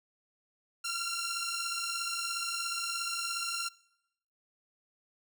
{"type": "beating tone pair", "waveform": "10% pulse", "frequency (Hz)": [1367, 1384], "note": ["F6", "F6"], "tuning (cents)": [-37, -16], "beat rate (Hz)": 17, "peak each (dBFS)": [-27, -28], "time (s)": [0.84, 3.69], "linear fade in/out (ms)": 10, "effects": ["noise-tail reverb RT60 0.8 s tail -23 dB re dry"]}